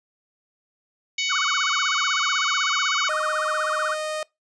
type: harmonic tone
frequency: 746 Hz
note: F#5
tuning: 14 cents sharp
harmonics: 3 / 4 / 5 / 6 / 7 / 8 / 9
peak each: -26 / -28 / -30 / -33 / -37 / -37 / -33 dBFS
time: 1.18-3.09 s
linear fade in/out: 5 ms
type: tone with vibrato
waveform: sine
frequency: 1301 Hz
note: E6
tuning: 23 cents flat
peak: -23 dBFS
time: 1.29-3.95 s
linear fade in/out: 20 ms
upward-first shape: sine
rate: 16 Hz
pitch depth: 270 cents each way
type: tone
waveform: sawtooth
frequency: 618 Hz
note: D#5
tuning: 12 cents flat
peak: -22 dBFS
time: 3.09-4.23 s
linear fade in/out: 2 ms
effects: noise-tail reverb RT60 0.2 s tail -24 dB re dry + resampled to 22050 Hz